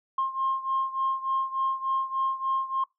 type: beating tone pair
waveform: sine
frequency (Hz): 1064 / 1067.4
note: C6 / C6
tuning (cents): +29 / +34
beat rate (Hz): 3.4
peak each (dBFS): -26 / -29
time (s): 0.18-2.84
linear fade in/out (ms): 5
effects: noise-tail reverb RT60 0.2 s tail -25 dB re dry + tanh soft clip ceiling -18 dBFS